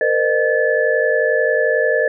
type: tone cluster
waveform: sine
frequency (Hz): 461.8 / 513 / 609 / 1731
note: A#4 / C5 / D#5 / A6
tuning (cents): -16 / -34 / -37 / -29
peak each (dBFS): -19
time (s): 0.01-2.08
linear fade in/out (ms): 2
effects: none